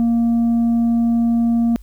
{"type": "tone with tanh clipping", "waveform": "sine", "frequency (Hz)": 233.1, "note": "A#3", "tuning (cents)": 0, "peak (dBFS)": -14, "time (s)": [0, 1.76], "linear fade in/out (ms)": 0, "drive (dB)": 3, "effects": ["added 50 Hz sine -36 dBFS peak until 1.82 s", "white hiss -58 dBFS RMS until 1.82 s"]}